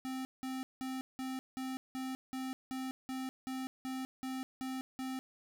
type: tone bursts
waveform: square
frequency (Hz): 261.1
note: C4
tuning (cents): -3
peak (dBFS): -38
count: 14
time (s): 0.05-5.19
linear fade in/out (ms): 0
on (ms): 200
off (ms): 180
effects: 12-bit